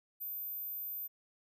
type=tone; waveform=sine; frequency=13740 Hz; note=A9; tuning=42 cents flat; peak=-38 dBFS; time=0.2-1.08 s; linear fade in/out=20 ms; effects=none